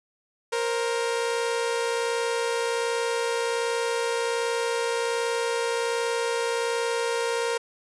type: tone pair together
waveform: sawtooth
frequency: 466.7 / 528 Hz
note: A#4 / C5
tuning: +2 / +16 cents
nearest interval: major second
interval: 214 cents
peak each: -21 / -28 dBFS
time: 0.52-7.58 s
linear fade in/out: 10 ms
effects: resampled to 24000 Hz